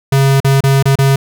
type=tone with dropouts; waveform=square; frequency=136.5 Hz; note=C#3; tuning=26 cents flat; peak=-8 dBFS; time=0.12-1.16 s; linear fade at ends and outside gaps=5 ms; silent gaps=0.403-0.445 / 0.607-0.637 / 0.827-0.855 / 0.956-0.987 s; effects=none